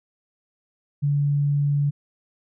sine tone, 143.7 Hz, D3, 37 cents flat, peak -18 dBFS, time 1.02-1.91 s, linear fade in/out 20 ms, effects none

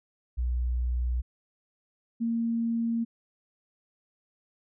sine tone pair in turn, 61.1 / 230.7 Hz, B1 / A#3, -18 / -18 cents, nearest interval octave + major seventh, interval 2300 cents, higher second, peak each -25 dBFS, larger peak neither, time 0.37-1.22 / 2.2-3.05 s, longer neither, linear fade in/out 20 ms, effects none

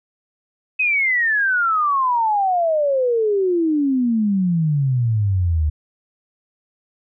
sine exponential sweep, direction down, 2561 to 73.7 Hz, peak -15 dBFS, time 0.79-5.7 s, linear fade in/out 10 ms, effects none

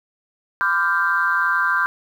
sine chord, G dominant seventh, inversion first, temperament equal with one note detuned, 1012 / 1174.7 / 1396.9 / 1568 Hz, B5 / D6 / F6 / G6, +42 / 0 / 0 / 0 cents, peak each -24 / -23 / -22 / -19 dBFS, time 0.61-1.86 s, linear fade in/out 0 ms, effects tanh soft clip ceiling -6 dBFS + 8-bit

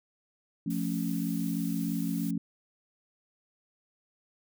sine chord, F augmented, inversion none, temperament equal with one note detuned, 173.91 / 220 / 277.2 Hz, F3 / A3 / C#4, -7 / 0 / 0 cents, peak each -32 / -33 / -33 dBFS, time 0.66-2.38 s, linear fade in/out 5 ms
blue noise, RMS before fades -45 dBFS, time 0.7-2.31 s, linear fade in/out 5 ms
effects none

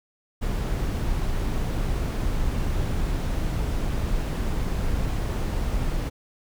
brown noise, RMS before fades -25 dBFS, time 0.41-6.1 s, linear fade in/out 20 ms, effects none

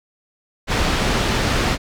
pink low-pass noise, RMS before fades -19 dBFS, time 0.67-1.78 s, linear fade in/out 50 ms, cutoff 4900 Hz, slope 12 dB/octave, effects none

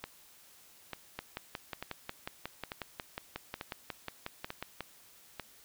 two click trains, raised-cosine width 0.3 ms, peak -21 / -22 dBFS, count 21 / 7, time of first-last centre 1.19-4.807 / 0.04-5.397 s, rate 5.53 / 1.12 Hz, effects white hiss -59 dBFS RMS until 5.64 s

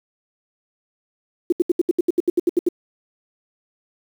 sine tone bursts, 349.2 Hz, F4, in tune, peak -12 dBFS, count 13, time 1.5-2.688 s, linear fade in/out 5 ms, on 24 ms, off 73 ms, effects 7-bit

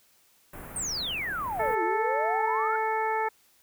pink band-stop noise, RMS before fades -42 dBFS, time 0.53-1.75 s, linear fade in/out 5 ms, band 2100 to 11000 Hz, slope 24 dB/octave
sine exponential two-way sweep, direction down then up, 8870 to 333.6 to 1445 Hz, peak -29 dBFS, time 0.76-2.76 s, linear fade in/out 2 ms, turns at 1.83 s
harmonic tone, 439.5 Hz, A4, 2 cents flat, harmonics 1 / 2 / 3 / 4 / 5, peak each -31 / -27 / -35 / -35 / -37 dBFS, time 1.59-3.29 s, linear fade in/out 10 ms
effects white hiss -63 dBFS RMS until 3.62 s

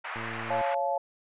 white band-pass noise, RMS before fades -37 dBFS, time 0.04-0.75 s, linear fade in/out 10 ms, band 690 to 2200 Hz, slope 24 dB/octave
click train, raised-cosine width 2 ms, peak -29 dBFS, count 52, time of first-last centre 0.16-0.611 s, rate 113 Hz
sine chord, Db augmented, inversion none, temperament just, 554.4 / 693 / 866.2 Hz, Db5 / F5 / A5, 0 / -14 / -27 cents, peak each -30 dBFS, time 0.5-0.98 s, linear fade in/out 5 ms
effects resampled to 8000 Hz

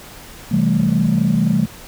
sine chord, A minor seventh, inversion first, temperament equal, 130.81 / 164.81 / 196 / 220 Hz, C3 / E3 / G3 / A3, 0 / 0 / 0 / 0 cents, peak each -21 / -17 / -17 / -17 dBFS, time 0.51-1.66 s, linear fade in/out 10 ms, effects tanh soft clip ceiling -6 dBFS + pink hiss -38 dBFS RMS until 1.87 s

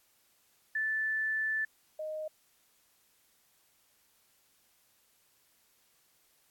sine tone pair in turn, 1755 / 620.5 Hz, A6 / D#5, -5 / -5 cents, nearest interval octave + tritone, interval 1800 cents, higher first, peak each -29 / -35 dBFS, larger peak first, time 0.75-1.65 / 1.99-2.28 s, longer first, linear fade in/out 5 ms, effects white hiss -69 dBFS RMS until 6.5 s + AAC 64 kbps

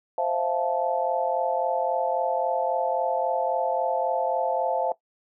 sine chord, F major seventh, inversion second, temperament just, 523.8 / 654.8 / 698.5 / 873.1 Hz, C5 / E5 / F5 / A5, +2 / -12 / 0 / -14 cents, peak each -28 dBFS, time 0.18-4.92 s, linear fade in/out 2 ms, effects noise-tail reverb RT60 0.1 s tail -17 dB re dry

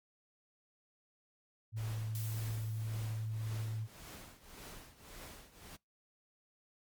sine tone, 110 Hz, A2, in tune, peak -36 dBFS, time 1.72-3.88 s, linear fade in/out 50 ms
pink noise with tremolo, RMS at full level -49 dBFS, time 1.76-5.77 s, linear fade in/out 20 ms, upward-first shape triangle, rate 1.8 Hz, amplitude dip 85%
blue noise with exponential decay, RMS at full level -45 dBFS, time 2.15-3.99 s, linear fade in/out 1 ms, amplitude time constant 400 ms
effects noise-tail reverb RT60 0.2 s tail -25 dB re dry + Opus 48 kbps

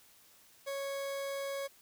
40% pulse tone, 553 Hz, C#5, 4 cents flat, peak -35 dBFS, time 0.66-1.68 s, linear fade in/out 20 ms, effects white hiss -62 dBFS RMS until 1.81 s

